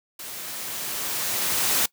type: noise with level ramp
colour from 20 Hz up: white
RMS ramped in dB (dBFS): -37 to -21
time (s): 0.19-1.86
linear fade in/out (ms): 5
effects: noise-tail reverb RT60 0.1 s tail -22 dB re dry + high-pass 100 Hz 12 dB/octave